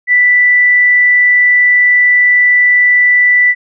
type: tone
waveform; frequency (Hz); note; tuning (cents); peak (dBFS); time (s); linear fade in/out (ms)
sine; 1975.5; B6; 0; -5; 0.07-3.55; 50
effects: none